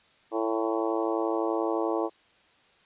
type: harmonic tone with a mistuned harmonic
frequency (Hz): 111.6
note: A2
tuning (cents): +25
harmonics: 3 / 4 / 5 / 6 / 7 / 8 / 9 / 10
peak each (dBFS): -29 / -31 / -33 / -35 / -36 / -37 / -38 / -39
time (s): 0.31-2.1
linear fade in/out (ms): 50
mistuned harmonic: 8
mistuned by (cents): -18
effects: white hiss -61 dBFS RMS until 2.85 s + resampled to 8000 Hz